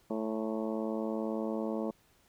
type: harmonic tone with a mistuned harmonic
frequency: 110 Hz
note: A2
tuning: in tune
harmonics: 2 / 3 / 4 / 5 / 6 / 7 / 8 / 9 / 10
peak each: -35 / -38 / -39 / -39 / -43 / -52 / -47 / -52 / -50 dBFS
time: 0.1-1.91 s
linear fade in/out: 5 ms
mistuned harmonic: 9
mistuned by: -57 cents
effects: pink hiss -67 dBFS RMS until 2.28 s